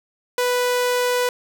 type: tone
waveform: sawtooth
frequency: 493.9 Hz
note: B4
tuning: in tune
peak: -14 dBFS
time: 0.38-1.29 s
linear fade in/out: 2 ms
effects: none